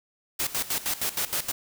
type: noise with tremolo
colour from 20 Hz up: white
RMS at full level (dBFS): -27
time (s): 0.39-1.52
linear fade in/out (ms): 10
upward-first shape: square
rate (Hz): 6.4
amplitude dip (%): 80
effects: none